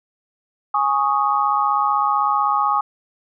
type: chord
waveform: sine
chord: Ab suspended fourth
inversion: none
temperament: equal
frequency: 830.6 / 1108.7 / 1244.5 Hz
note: Ab5 / Db6 / Eb6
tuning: 0 / 0 / 0 cents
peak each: -20 dBFS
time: 0.74-2.81 s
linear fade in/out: 5 ms
effects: none